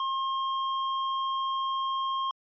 square tone, 1069 Hz, C6, 37 cents sharp, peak -28 dBFS, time 0-2.31 s, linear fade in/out 2 ms, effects resampled to 11025 Hz

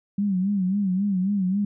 sine tone with vibrato, 193.5 Hz, G3, 22 cents flat, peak -20 dBFS, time 0.18-1.65 s, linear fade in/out 5 ms, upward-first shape sine, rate 3.7 Hz, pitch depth 110 cents each way, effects none

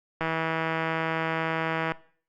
click train, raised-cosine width 0.5 ms, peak -13 dBFS, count 278, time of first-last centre 0.21-1.92 s, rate 162 Hz, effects noise-tail reverb RT60 0.5 s tail -20 dB re dry + Opus 48 kbps

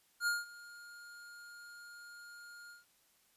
square tone with ADSR envelope, 1417 Hz, F6, 25 cents sharp, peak -30 dBFS, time 0.2-2.85 s, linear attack 69 ms, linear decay 180 ms, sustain -21 dB, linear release 150 ms, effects white hiss -71 dBFS RMS until 3.36 s + resampled to 32000 Hz

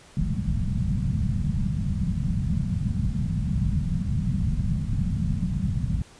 white low-pass noise, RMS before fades -25 dBFS, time 0.17-6.02 s, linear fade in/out 2 ms, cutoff 200 Hz, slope 48 dB/octave, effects pink hiss -51 dBFS RMS until 6.19 s + resampled to 22050 Hz

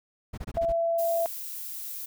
brown noise bursts, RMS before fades -35 dBFS, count 6, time 0.33-0.727 s, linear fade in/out 10 ms, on 47 ms, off 23 ms
sine tone, 670 Hz, E5, 28 cents sharp, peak -23 dBFS, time 0.57-1.26 s, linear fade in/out 0 ms
violet noise, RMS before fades -37 dBFS, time 0.98-2.06 s, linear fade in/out 10 ms
effects none

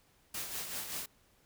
white noise with tremolo, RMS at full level -38 dBFS, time 0.34-1.06 s, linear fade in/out 5 ms, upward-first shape sine, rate 5.2 Hz, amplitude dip 50%, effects pink hiss -68 dBFS RMS until 1.45 s

